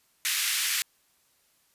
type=high-pass noise; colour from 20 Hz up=pink; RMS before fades=-27 dBFS; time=0.25-0.82 s; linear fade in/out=0 ms; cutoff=1800 Hz; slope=24 dB/octave; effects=white hiss -67 dBFS RMS until 1.74 s + resampled to 32000 Hz